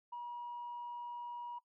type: tone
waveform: sine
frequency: 960 Hz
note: B5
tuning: 49 cents flat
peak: -40 dBFS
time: 0.12-1.59 s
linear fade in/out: 10 ms
effects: noise-tail reverb RT60 0.1 s tail -20 dB re dry + tanh soft clip ceiling -38 dBFS